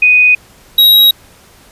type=tone pair in turn; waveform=sine / square; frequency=2489 / 3826 Hz; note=D#7 / A#7; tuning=0 / +44 cents; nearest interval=perfect fifth; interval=744 cents; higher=second; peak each=-4 dBFS; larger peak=neither; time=0.02-0.35 / 0.78-1.11 s; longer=neither; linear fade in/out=5 ms; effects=pink hiss -43 dBFS RMS until 1.71 s + resampled to 32000 Hz